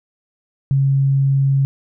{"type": "tone", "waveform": "sine", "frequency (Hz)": 136.9, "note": "C#3", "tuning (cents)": -21, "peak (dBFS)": -12, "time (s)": [0.71, 1.65], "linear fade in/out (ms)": 0, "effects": []}